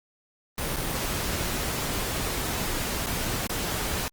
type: noise with dropouts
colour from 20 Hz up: pink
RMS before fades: -29 dBFS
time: 0.58-4.08 s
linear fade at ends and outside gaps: 0 ms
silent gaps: 0.761-0.767 / 3.061-3.069 / 3.469-3.497 s
effects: Opus 24 kbps